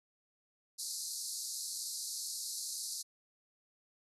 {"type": "band-pass noise", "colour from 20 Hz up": "pink", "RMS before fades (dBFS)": -41, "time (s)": [0.78, 3.03], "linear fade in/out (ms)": 20, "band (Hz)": [4100, 12000], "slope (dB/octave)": 96, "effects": []}